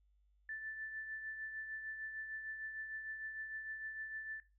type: tone with tremolo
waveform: sine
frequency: 1760 Hz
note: A6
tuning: in tune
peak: -40 dBFS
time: 0.49-4.4 s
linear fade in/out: 2 ms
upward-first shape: triangle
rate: 6.6 Hz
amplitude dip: 50%
effects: noise-tail reverb RT60 0.3 s tail -18 dB re dry + added 50 Hz sine -69 dBFS peak until 4.58 s